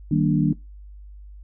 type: chord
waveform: sine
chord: Eb major seventh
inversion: none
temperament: equal with one note detuned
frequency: 155.56 / 193.19 / 233.1 / 293.7 Hz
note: Eb3 / G3 / Bb3 / D4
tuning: 0 / -25 / 0 / 0 cents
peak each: -20 / -24 / -24 / -22 dBFS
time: 0.11-0.53 s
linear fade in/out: 5 ms
effects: noise-tail reverb RT60 0.2 s tail -20 dB re dry + added 50 Hz sine -39 dBFS peak until 1.43 s